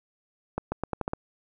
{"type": "accelerating click train", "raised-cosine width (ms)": 1, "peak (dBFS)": -14, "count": 7, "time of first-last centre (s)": [0.58, 1.134], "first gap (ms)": 140, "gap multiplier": 0.83, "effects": []}